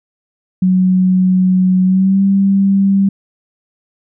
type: tone with pitch glide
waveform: sine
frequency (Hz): 185 to 196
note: F#3 to G3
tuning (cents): 0 to 0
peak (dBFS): -8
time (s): 0.62-3.09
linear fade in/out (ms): 5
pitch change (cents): +100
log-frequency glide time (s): 1.84-2.22
effects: none